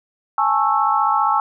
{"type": "chord", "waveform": "sine", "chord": "A major seventh", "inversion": "third", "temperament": "just", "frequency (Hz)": [825, 880, 1100, 1320], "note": ["G#5", "A5", "C#6", "E6"], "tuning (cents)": [-12, 0, -14, 2], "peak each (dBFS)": -20, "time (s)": [0.38, 1.4], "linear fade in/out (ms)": 2, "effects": []}